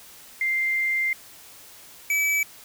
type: tone pair in turn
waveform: sine / square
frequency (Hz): 2094 / 2297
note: C7 / D7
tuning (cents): +1 / -39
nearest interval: major second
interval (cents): 160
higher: second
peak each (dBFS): -21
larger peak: neither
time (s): 0.41-1.13 / 2.1-2.43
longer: first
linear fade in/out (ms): 2
effects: white hiss -47 dBFS RMS until 2.64 s